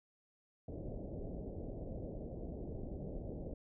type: low-pass noise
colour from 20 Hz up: pink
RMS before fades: -44 dBFS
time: 0.68-3.54 s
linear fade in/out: 5 ms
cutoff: 640 Hz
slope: 48 dB/octave
effects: none